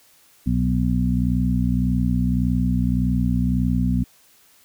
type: harmonic tone with a mistuned harmonic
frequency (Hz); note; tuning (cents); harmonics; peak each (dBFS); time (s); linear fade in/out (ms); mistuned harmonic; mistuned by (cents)
61.74; B1; 0; 1 / 2 / 3 / 4; -23 / -24 / -22 / -23; 0.46-4.04; 10; 1; +68
effects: white hiss -55 dBFS RMS until 4.64 s